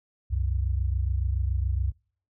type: tone pair together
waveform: sine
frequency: 65 / 92.1 Hz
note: C2 / F#2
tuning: -11 / -7 cents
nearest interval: tritone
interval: 604 cents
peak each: -25 / -28 dBFS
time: 0.3-1.92 s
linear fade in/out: 20 ms
effects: noise-tail reverb RT60 0.5 s tail -26 dB re dry